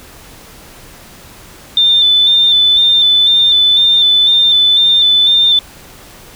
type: tone with vibrato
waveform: sine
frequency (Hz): 3555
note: A7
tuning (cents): +17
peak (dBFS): -6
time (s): 1.77-5.59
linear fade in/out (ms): 2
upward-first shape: square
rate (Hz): 2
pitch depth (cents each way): 24
effects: pink hiss -37 dBFS RMS until 6.35 s